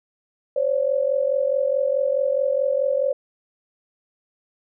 sine tone pair together, 525.3 / 570 Hz, C5 / C#5, +7 / +48 cents, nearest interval minor second, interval 141 cents, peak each -21 dBFS, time 0.56-3.13 s, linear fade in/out 5 ms, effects none

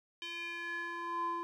square tone with band-pass filter sweep, 342 Hz, F4, 36 cents flat, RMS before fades -39 dBFS, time 0.22-1.43 s, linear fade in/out 0 ms, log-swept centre 3000 to 840 Hz, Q 4.3, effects none

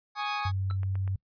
sawtooth chord, Ab suspended fourth, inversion none, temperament equal, 830.6 / 1108.7 / 1244.5 Hz, Ab5 / Db6 / Eb6, 0 / 0 / 0 cents, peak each -28 / -33 / -31 dBFS, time 0.15-0.52 s, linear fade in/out 50 ms
sine tone, 95.9 Hz, G2, 37 cents flat, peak -27 dBFS, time 0.45-1.16 s, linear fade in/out 5 ms
square tone with exponential decay, 1327 Hz, E6, 11 cents sharp, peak -37 dBFS, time 0.7-0.77 s, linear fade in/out 2 ms, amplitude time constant 15 ms
click train, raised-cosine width 0.5 ms, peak -31 dBFS, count 4, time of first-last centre 0.71-1.077 s, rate 8.17 Hz
effects noise-tail reverb RT60 0.1 s tail -24 dB re dry + resampled to 11025 Hz

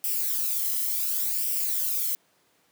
violet noise with flanger, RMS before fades -27 dBFS, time 0.04-2.15 s, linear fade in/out 0 ms, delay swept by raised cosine 0.37 to 0.99 ms, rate 0.69 Hz, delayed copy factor +0.6, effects pink hiss -65 dBFS RMS until 2.71 s + high-pass 200 Hz 12 dB/octave

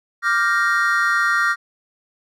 triangle chord, G minor seventh, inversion second, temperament equal, 1174.7 / 1396.9 / 1568 / 1864.7 Hz, D6 / F6 / G6 / Bb6, 0 / 0 / 0 / 0 cents, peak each -21 / -17 / -23 / -19 dBFS, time 0.22-1.56 s, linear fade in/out 50 ms, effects none

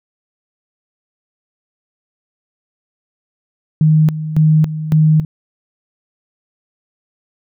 sine tone with tremolo, 155.56 Hz, D#3, in tune, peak -7 dBFS, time 3.81-5.25 s, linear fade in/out 2 ms, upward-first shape square, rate 1.8 Hz, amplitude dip 75%, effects none

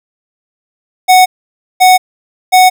square tone bursts, 740 Hz, F#5, in tune, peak -3 dBFS, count 3, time 1.08-2.7 s, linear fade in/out 20 ms, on 180 ms, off 540 ms, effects none

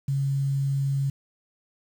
sine tone with quantisation, 137.8 Hz, C#3, 10 cents flat, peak -22 dBFS, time 0.08-1.1 s, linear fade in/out 5 ms, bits 8, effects none

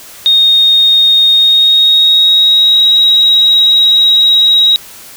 sine tone with pitch glide, 3708 to 3821 Hz, A#7 to A#7, -10 to +42 cents, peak -4 dBFS, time 0.26-4.76 s, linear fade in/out 0 ms, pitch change +52 cents, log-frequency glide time 1.31-2.85 s, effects white hiss -33 dBFS RMS until 5.16 s

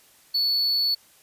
triangle tone, 4435 Hz, C#8, in tune, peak -19 dBFS, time 0.34-0.95 s, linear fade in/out 10 ms, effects white hiss -56 dBFS RMS until 1.22 s + resampled to 32000 Hz

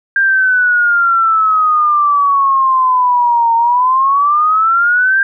sine exponential two-way sweep, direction down then up, 1600 to 916 to 1600 Hz, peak -8 dBFS, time 0.16-5.23 s, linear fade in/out 2 ms, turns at 3.55 s, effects none

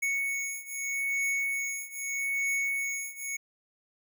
square beating tone pair, 2217 / 2217.8 Hz, C#7 / C#7, 0 / 0 cents, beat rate 0.8 Hz, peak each -32 / -34 dBFS, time 0.02-3.37 s, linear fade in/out 10 ms, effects none

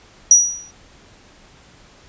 sine tone with exponential decay, 5810 Hz, F#8, 32 cents flat, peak -3 dBFS, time 0.31-0.71 s, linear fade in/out 2 ms, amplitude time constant 85 ms, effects pink hiss -48 dBFS RMS until 2.08 s + resampled to 16000 Hz

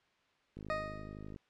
click train, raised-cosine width 3 ms, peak -34 dBFS, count 42, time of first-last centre 0.57-1.362 s, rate 51.8 Hz
20% pulse tone with exponential decay, 622.3 Hz, D#5, in tune, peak -26 dBFS, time 0.7-1.35 s, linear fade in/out 0 ms, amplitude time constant 140 ms
effects white hiss -71 dBFS RMS until 1.49 s + low-pass 3000 Hz 12 dB/octave

